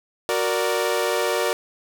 sawtooth chord, Gb augmented, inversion none, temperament equal, 370 / 466.2 / 587.3 Hz, Gb4 / Bb4 / D5, 0 / 0 / 0 cents, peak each -22 / -20 / -21 dBFS, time 0.29-1.53 s, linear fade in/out 0 ms, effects none

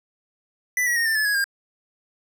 square tone with pitch steps, 1987 / 1918.2 / 1851.8 / 1787.7 / 1725.8 / 1666 / 1608.4 Hz, B6 / A#6 / A#6 / A6 / A6 / G#6 / G6, +10 / +49 / -12 / +27 / -34 / +5 / +44 cents, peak -20 dBFS, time 0.77-1.442 s, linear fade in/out 2 ms, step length 96 ms, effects none

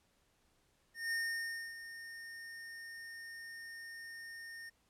square tone with ADSR envelope, 1831 Hz, A#6, 32 cents flat, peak -34 dBFS, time 0.94-4.7 s, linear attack 180 ms, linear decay 620 ms, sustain -13 dB, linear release 14 ms, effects pink hiss -74 dBFS RMS until 4.89 s + low-pass 12000 Hz 12 dB/octave

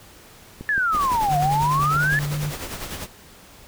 click train, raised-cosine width 3 ms, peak -21 dBFS, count 9, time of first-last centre 0.61-1.964 s, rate 5.91 Hz
sine exponential two-way sweep, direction down then up, 1763 to 700 to 1763 Hz, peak -18 dBFS, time 0.69-2.19 s, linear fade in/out 0 ms, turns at 1.38 s
pink noise with tremolo, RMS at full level -30 dBFS, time 0.91-3.08 s, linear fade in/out 50 ms, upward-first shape sine, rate 10 Hz, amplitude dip 55%
sine tone with vibrato, 146.8 Hz, D3, in tune, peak -23 dBFS, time 1.28-2.53 s, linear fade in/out 50 ms, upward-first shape square, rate 2.9 Hz, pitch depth 20 cents each way
effects pink hiss -47 dBFS RMS until 3.67 s

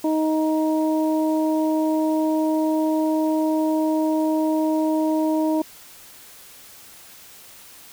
harmonic tone, 313.4 Hz, D#4, 13 cents sharp, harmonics 1 / 2 / 3, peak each -19 / -25 / -29 dBFS, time 0.04-5.62 s, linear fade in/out 5 ms, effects white hiss -45 dBFS RMS until 7.92 s

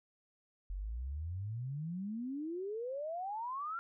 sine exponential sweep, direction up, 44.14 to 1396.9 Hz, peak -37 dBFS, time 0.7-3.79 s, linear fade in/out 0 ms, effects none

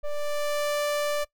square ring-modulated tone, 293.7 Hz, D4, in tune, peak -22 dBFS, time 0.03-1.25 s, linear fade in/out 20 ms, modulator 294 Hz, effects noise-tail reverb RT60 0.1 s tail -20 dB re dry

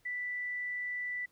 sine tone, 1975.5 Hz, B6, in tune, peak -34 dBFS, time 0.05-1.26 s, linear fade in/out 10 ms, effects pink hiss -70 dBFS RMS until 1.31 s

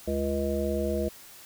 harmonic tone with a mistuned harmonic, 69.3 Hz, C#2, in tune, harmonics 1 / 3 / 5 / 7 / 9, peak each -32 / -32 / -32 / -32 / -32 dBFS, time 0.07-1.09 s, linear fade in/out 10 ms, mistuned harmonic 1, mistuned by +120 cents, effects white hiss -49 dBFS RMS until 1.45 s

